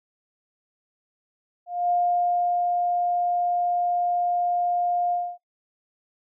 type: tone with ADSR envelope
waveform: sine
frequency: 706 Hz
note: F5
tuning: 19 cents sharp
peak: -19 dBFS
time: 1.66-5.38 s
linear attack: 240 ms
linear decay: 740 ms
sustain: -2 dB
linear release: 260 ms
effects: noise-tail reverb RT60 0.1 s tail -18 dB re dry